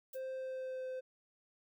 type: noise with exponential decay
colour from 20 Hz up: violet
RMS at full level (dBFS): -45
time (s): 0.13-0.22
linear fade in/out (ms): 5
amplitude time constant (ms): 18
type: tone with pitch glide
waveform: triangle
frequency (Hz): 523.3 to 515.8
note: C5 to C5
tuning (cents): 0 to -25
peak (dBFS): -37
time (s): 0.14-1.01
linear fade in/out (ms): 20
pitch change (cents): -25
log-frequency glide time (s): 0.33-0.87
effects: none